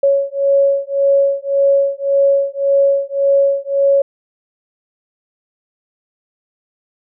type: beating tone pair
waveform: sine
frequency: 554.4 / 556.2 Hz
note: C#5 / C#5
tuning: 0 / +6 cents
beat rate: 1.8 Hz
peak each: -14 dBFS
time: 0.03-4.02 s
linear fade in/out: 5 ms
effects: none